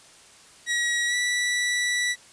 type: tone with pitch glide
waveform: sawtooth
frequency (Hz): 1912 to 1957.8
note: A#6 to B6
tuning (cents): +43 to -16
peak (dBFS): -19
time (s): 0.66-2.16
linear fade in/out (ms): 50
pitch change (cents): +41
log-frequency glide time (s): 1.07-1.15
effects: white hiss -51 dBFS RMS until 2.32 s + resampled to 22050 Hz